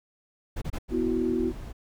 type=noise bursts; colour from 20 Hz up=brown; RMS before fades=-30 dBFS; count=3; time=0.56-0.786 s; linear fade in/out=10 ms; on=58 ms; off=26 ms
type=noise; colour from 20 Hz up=brown; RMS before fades=-38 dBFS; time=0.88-1.73 s; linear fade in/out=20 ms
type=chord; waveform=sine; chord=B suspended fourth; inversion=none; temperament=just; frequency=246.9 / 329.3 / 370.4 Hz; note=B3 / E4 / F#4; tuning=0 / -2 / +2 cents; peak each=-28 dBFS; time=0.9-1.53 s; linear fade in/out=50 ms
effects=none